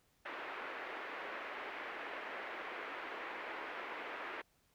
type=band-pass noise; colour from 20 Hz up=white; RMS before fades=-45 dBFS; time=0.25-4.42 s; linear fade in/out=10 ms; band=310 to 2200 Hz; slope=24 dB/octave; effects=pink hiss -74 dBFS RMS until 4.74 s